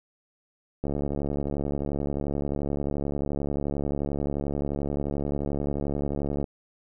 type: click train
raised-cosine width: 2 ms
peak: -16 dBFS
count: 401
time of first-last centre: 0.84-6.442 s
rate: 71.4 Hz
effects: none